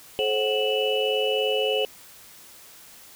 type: tone cluster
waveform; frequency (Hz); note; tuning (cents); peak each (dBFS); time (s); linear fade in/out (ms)
sine; 429.7 / 533 / 743 / 2630 / 2952; A4 / C5 / F#5 / E7 / F#7; -41 / +32 / +7 / -5 / -5; -25 / -26 / -33 / -33 / -27; 0.19-1.85; 0
effects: white hiss -48 dBFS RMS until 3.15 s